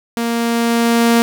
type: tone with level ramp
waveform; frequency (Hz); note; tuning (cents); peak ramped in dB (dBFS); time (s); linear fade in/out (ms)
sawtooth; 233.1; A#3; 0; -13 to -5; 0.17-1.22; 0
effects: none